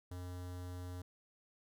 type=tone with notch filter; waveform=square; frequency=90 Hz; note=F#2; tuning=47 cents flat; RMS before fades=-45 dBFS; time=0.11-1.02 s; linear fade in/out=5 ms; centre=2400 Hz; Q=1.8; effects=none